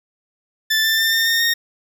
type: tone with pitch steps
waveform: 20% pulse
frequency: 1760 / 1777.4 / 1794.9 / 1812.6 / 1830.5 / 1848.6 Hz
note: A6 / A6 / A6 / A#6 / A#6 / A#6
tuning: 0 / +17 / +34 / -49 / -32 / -15 cents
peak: -10 dBFS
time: 0.7-1.54 s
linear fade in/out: 10 ms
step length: 140 ms
effects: none